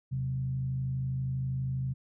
sine tone with frequency modulation, 130.8 Hz, C3, in tune, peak -29 dBFS, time 0.11-1.94 s, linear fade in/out 20 ms, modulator 52.4 Hz, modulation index 0.42, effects none

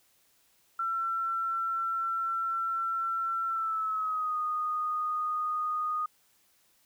sine tone with pitch glide, 1348 to 1236.1 Hz, E6 to D#6, +38 to -12 cents, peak -28 dBFS, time 0.79-6.06 s, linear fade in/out 5 ms, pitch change -150 cents, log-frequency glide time 3.48-4.38 s, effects white hiss -67 dBFS RMS until 6.85 s

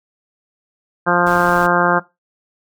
harmonic tone, 175.5 Hz, F3, 9 cents sharp, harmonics 1 / 2 / 3 / 4 / 5 / 6 / 7 / 8 / 9, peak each -21 / -21 / -21 / -21 / -21 / -21 / -21 / -21 / -21 dBFS, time 1.06-2 s, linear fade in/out 20 ms
pink noise, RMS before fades -33 dBFS, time 1.26-1.67 s, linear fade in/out 10 ms
effects noise-tail reverb RT60 0.2 s tail -17 dB re dry

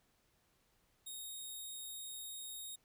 10% pulse tone, 3729 Hz, A#7, in tune, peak -37 dBFS, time 1.06-2.76 s, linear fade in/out 10 ms, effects pink hiss -75 dBFS RMS until 2.84 s

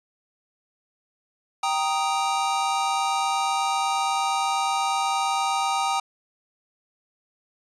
square chord, Eb major, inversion first, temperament equal, 784 / 932.3 / 1244.5 Hz, G5 / Bb5 / Eb6, 0 / 0 / 0 cents, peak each -26 / -28 / -28 dBFS, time 1.63-6 s, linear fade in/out 5 ms, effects resampled to 22050 Hz

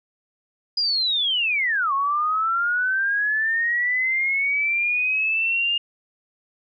sine linear two-way sweep, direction down then up, 4937 to 1083 to 2834 Hz, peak -19 dBFS, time 0.77-5.78 s, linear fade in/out 5 ms, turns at 1.93 s, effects none

